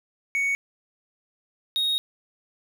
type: tone pair in turn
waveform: triangle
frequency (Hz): 2228 / 3747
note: C#7 / A#7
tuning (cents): +8 / +8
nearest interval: major sixth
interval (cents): 900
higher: second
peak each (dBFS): -20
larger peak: neither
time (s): 0.35-0.55 / 1.76-1.98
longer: second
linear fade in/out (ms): 0
effects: none